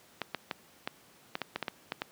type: clicks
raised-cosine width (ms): 0.3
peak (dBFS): -16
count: 11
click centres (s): 0.217 / 0.347 / 0.512 / 0.875 / 1.354 / 1.417 / 1.56 / 1.627 / 1.682 / 1.921 / 2.019
effects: pink hiss -59 dBFS RMS until 2.11 s + high-pass 150 Hz 12 dB/octave